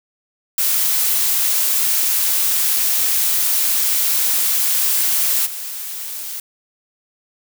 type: noise with level steps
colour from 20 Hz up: blue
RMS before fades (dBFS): -17 / -28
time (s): 0.58-6.4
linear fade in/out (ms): 2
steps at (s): 5.45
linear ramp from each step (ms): 20
effects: none